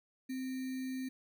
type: tone with sample-and-hold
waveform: sine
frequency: 259.7 Hz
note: C4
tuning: 13 cents flat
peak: -36 dBFS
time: 0.29-1.09 s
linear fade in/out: 10 ms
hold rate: 2100 Hz
effects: none